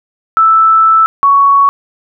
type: tone pair in turn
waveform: sine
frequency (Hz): 1318.5 / 1116.6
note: E6 / C#6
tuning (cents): 0 / +12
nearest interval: minor third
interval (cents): 288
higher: first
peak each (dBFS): -4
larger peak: neither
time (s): 0.37-1.06 / 1.23-1.69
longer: first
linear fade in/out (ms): 0
effects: none